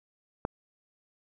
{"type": "click", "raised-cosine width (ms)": 1, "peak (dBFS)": -15, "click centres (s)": 0.451, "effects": []}